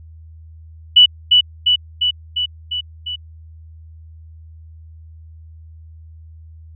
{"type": "tone with echo", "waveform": "sine", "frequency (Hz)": 2960, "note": "F#7", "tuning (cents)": 0, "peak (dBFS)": -4, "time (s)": [0.96, 1.06], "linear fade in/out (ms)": 10, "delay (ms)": 350, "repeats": 6, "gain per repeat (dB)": -3, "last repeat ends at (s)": 3.16, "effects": ["added 80 Hz sine -37 dBFS peak until 6.75 s"]}